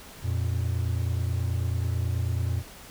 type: tone pair together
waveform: triangle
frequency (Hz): 87.35 / 116.6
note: F2 / A#2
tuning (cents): +1 / +1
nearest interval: perfect fourth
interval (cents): 500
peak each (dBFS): -24 / -26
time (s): 0.22-2.63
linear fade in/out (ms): 50
effects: tanh soft clip ceiling -15 dBFS + pink hiss -46 dBFS RMS until 2.9 s